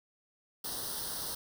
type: noise with comb filter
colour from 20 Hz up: white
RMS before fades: -38 dBFS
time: 0.64-1.35 s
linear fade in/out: 5 ms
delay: 0.21 ms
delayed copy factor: +0.9
effects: none